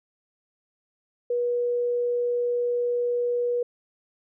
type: tone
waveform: sine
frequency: 483.8 Hz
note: B4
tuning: 36 cents flat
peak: -22 dBFS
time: 1.3-3.63 s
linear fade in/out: 5 ms
effects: none